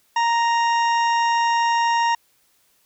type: harmonic tone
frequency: 932.3 Hz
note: A#5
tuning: in tune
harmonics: 1 / 2 / 3 / 4 / 6 / 7 / 8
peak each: -17 / -26 / -30 / -37 / -33 / -44 / -47 dBFS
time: 0.16-2.15 s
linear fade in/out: 5 ms
effects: white hiss -62 dBFS RMS until 2.85 s